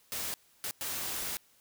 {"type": "noise bursts at uneven times", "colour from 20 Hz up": "white", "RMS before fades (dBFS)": -36, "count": 3, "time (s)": [[0.12, 0.34], [0.64, 0.71], [0.81, 1.37]], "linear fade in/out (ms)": 0, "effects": ["white hiss -65 dBFS RMS until 1.6 s"]}